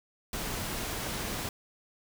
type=noise; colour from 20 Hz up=pink; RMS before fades=-35 dBFS; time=0.33-1.49 s; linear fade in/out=2 ms; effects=none